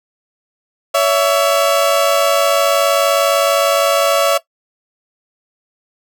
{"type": "tone pair together", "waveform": "30% pulse", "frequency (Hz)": [564.4, 664], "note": ["C#5", "E5"], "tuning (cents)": [31, 12], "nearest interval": "minor third", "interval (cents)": 281, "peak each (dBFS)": -11, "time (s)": [0.94, 4.38], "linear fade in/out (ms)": 10, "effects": ["noise-tail reverb RT60 0.1 s tail -17 dB re dry"]}